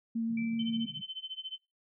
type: tone with vibrato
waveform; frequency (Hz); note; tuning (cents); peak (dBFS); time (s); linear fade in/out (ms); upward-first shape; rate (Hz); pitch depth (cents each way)
sine; 228.1; A#3; -37; -29; 0.15-0.86; 10; sine; 7.9; 8
type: band-pass noise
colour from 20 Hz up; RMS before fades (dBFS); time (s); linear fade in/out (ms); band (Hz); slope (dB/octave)
pink; -48; 0.29-1.02; 10; 140 to 210; 48
type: tone with exponential decay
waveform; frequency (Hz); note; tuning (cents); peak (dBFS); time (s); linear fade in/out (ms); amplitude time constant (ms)
sine; 2328; D7; -16; -39; 0.37-1.06; 5; 150
type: tone with tremolo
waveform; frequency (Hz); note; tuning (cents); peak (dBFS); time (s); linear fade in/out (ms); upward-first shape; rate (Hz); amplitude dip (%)
sine; 3067; G7; -38; -35; 0.59-1.58; 5; sine; 14; 95
effects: noise-tail reverb RT60 0.3 s tail -26 dB re dry